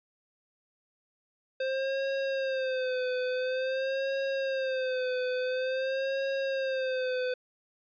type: tone with vibrato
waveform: square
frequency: 523.3 Hz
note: C5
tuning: in tune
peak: -29 dBFS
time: 1.6-7.34 s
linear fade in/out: 5 ms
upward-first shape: sine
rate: 0.48 Hz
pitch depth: 64 cents each way
effects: resampled to 11025 Hz